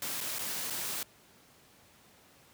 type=noise with dropouts; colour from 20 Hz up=white; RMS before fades=-36 dBFS; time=0.02-1.03 s; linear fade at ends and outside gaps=2 ms; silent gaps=0.206-0.21 / 0.386-0.391 / 0.701-0.705 s; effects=pink hiss -60 dBFS RMS until 2.53 s + high-pass 100 Hz 12 dB/octave